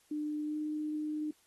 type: tone with pitch glide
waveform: sine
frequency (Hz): 300.5 to 304.2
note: D4 to D#4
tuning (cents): +40 to -39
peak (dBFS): -33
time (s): 0.11-1.31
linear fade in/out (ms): 5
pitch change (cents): +21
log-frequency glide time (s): 0.44-0.57
effects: white hiss -68 dBFS RMS until 1.46 s + AAC 32 kbps